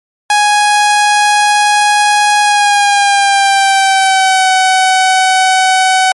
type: tone with pitch glide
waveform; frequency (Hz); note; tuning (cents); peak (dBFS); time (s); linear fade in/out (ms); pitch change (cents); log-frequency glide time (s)
sawtooth; 830.6 to 752.9; G#5 to F#5; 0 to +30; -3; 0.3-6.12; 2; -170; 2.41-4.49
effects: MP3 48 kbps